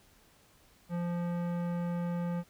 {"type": "tone with tanh clipping", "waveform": "sine", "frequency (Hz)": 173.5, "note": "F3", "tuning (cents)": -11, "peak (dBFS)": -33, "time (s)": [0.89, 2.44], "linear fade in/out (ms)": 50, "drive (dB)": 17, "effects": ["pink hiss -63 dBFS RMS until 2.49 s"]}